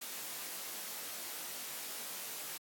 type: noise with comb filter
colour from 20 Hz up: white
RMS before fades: -43 dBFS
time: 0.01-2.58 s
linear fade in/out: 10 ms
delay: 20 ms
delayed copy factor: +0.8
effects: high-pass 200 Hz 12 dB/octave + AAC 64 kbps